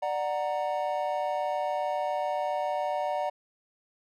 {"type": "chord", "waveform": "triangle", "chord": "D augmented", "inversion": "none", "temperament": "equal with one note detuned", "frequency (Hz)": [592.8, 740, 932.3], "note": ["D5", "F#5", "A#5"], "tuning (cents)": [16, 0, 0], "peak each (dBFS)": [-29, -29, -32], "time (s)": [0.02, 3.3], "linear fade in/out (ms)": 10, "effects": []}